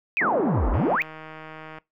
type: exponential two-way sweep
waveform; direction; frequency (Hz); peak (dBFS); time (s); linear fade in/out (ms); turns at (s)
sine; down then up; 2637 to 40.1 to 2637; -20; 0.17-1.02; 0; 0.7
type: band-pass noise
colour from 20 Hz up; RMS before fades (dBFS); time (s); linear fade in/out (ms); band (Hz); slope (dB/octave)
pink; -28; 0.2-0.97; 20; 200 to 1100; 24
type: click train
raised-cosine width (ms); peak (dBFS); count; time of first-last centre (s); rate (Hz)
0.5; -25; 165; 0.74-1.785; 157
effects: noise-tail reverb RT60 0.2 s tail -22 dB re dry